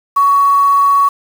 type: tone with quantisation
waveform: sine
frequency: 1121 Hz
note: C#6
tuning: 19 cents sharp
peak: -7 dBFS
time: 0.16-1.09 s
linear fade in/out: 10 ms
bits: 5
effects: none